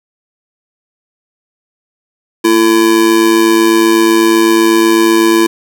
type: tone with amplitude modulation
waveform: square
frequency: 336.6 Hz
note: E4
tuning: 36 cents sharp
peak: -4 dBFS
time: 2.44-5.47 s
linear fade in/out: 10 ms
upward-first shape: sine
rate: 108 Hz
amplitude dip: 65%
effects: 7-bit